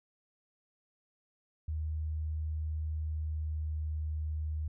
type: tone with pitch glide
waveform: sine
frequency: 77.78 to 77.2 Hz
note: D#2 to D#2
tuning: 0 to -13 cents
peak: -32 dBFS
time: 1.68-4.68 s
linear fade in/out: 5 ms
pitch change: -13 cents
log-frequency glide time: 3-3.81 s
effects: none